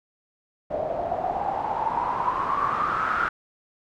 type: noise with low-pass filter sweep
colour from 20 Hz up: white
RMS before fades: -26 dBFS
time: 0.7-3.29 s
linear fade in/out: 10 ms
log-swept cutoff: 620 to 1400 Hz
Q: 9.7
effects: none